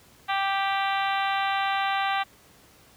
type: harmonic tone with a mistuned harmonic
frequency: 392 Hz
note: G4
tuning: in tune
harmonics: 2 / 3 / 4 / 5 / 6 / 7 / 8 / 9 / 10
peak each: -26 / -30 / -32 / -34 / -36 / -37 / -38 / -39 / -40 dBFS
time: 0.28-2.24 s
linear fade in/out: 20 ms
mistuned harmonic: 8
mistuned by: -15 cents
effects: pink hiss -55 dBFS RMS until 2.96 s + high-pass 60 Hz 12 dB/octave